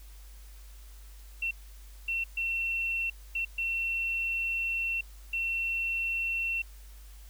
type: tone bursts at uneven times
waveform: sine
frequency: 2710 Hz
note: E7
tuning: 47 cents sharp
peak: -28 dBFS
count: 6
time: 1.42-1.51 / 2.08-2.24 / 2.37-3.1 / 3.35-3.45 / 3.58-5.01 / 5.33-6.62 s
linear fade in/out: 5 ms
effects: added 50 Hz sine -46 dBFS peak until 7.29 s + white hiss -58 dBFS RMS until 7.29 s

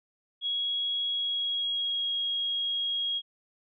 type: tone with pitch glide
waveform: sine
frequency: 3322 to 3284 Hz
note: G#7 to G#7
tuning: 0 to -20 cents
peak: -27 dBFS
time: 0.41-3.22 s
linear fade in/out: 50 ms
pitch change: -20 cents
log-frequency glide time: 1.09-2.14 s
effects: none

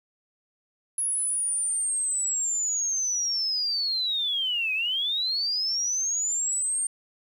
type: linear two-way sweep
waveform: sine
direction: down then up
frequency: 10548 to 2489 to 8800 Hz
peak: -24 dBFS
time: 0.98-6.87 s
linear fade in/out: 2 ms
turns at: 4.73 s
effects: 9-bit

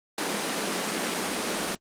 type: high-pass noise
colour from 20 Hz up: pink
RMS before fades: -28 dBFS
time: 0.18-1.75 s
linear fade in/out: 2 ms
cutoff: 180 Hz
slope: 48 dB/octave
effects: low-pass 10000 Hz 12 dB/octave + Opus 24 kbps

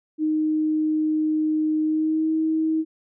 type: tone with pitch glide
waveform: sine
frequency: 310 to 317.4 Hz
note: D#4 to D#4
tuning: -6 to +35 cents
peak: -19 dBFS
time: 0.18-2.85 s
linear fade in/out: 50 ms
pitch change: +41 cents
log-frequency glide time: 1.82-2.31 s
effects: none

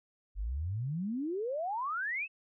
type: exponential sweep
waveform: sine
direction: up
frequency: 44.88 to 2700 Hz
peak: -32 dBFS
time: 0.35-2.28 s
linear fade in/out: 50 ms
effects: none

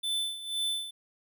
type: tone with tremolo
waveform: square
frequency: 3520 Hz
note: A7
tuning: in tune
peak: -28 dBFS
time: 0.03-0.91 s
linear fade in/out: 10 ms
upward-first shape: sine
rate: 2 Hz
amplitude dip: 75%
effects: none

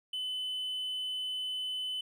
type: tone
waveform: triangle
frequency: 3020 Hz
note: F#7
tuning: 35 cents sharp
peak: -31 dBFS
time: 0.13-2.01 s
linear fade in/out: 5 ms
effects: tanh soft clip ceiling -27 dBFS

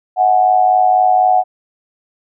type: tone with amplitude modulation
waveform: sine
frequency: 740 Hz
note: F#5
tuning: in tune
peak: -5 dBFS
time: 0.16-1.44 s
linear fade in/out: 50 ms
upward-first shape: sine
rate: 104 Hz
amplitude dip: 70%
effects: none

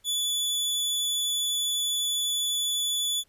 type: tone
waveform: sawtooth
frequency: 3452 Hz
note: A7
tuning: 34 cents flat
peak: -22 dBFS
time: 0.04-3.24 s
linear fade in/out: 50 ms
effects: pink hiss -67 dBFS RMS until 3.28 s + resampled to 32000 Hz

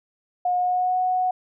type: tone with pitch glide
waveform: sine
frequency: 720 to 736.4 Hz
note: F#5 to F#5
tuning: -47 to -8 cents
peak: -19 dBFS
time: 0.45-1.31 s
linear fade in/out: 5 ms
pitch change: +39 cents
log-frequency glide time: 0.57-0.97 s
effects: none

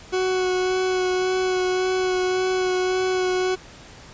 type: tone with vibrato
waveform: 40% pulse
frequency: 370 Hz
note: F#4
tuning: in tune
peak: -19 dBFS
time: 0.12-3.56 s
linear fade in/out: 20 ms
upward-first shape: sine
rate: 1.8 Hz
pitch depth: 12 cents each way
effects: pink hiss -44 dBFS RMS until 4.13 s + resampled to 16000 Hz

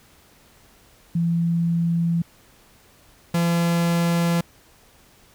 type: tone pair in turn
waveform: sine / 45% pulse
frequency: 168.7 / 170.17 Hz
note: E3 / F3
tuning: +40 / -45 cents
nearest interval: unison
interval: 15 cents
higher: second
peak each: -18 dBFS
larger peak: neither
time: 1.15-2.22 / 3.34-4.41 s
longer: neither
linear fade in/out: 5 ms
effects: pink hiss -54 dBFS RMS until 5.34 s

